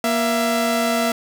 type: tone pair together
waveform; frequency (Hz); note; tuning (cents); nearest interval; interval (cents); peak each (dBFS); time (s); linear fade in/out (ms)
sawtooth; 236.5 / 669; A#3 / E5; +25 / +25; octave + tritone; 1800; -17 / -16; 0.04-1.12; 2
effects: none